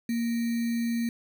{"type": "tone with sample-and-hold", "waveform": "sine", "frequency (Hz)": 233.1, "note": "A#3", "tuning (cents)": 0, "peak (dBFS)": -25, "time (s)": [0.09, 1.09], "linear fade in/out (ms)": 2, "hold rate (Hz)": 2100, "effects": []}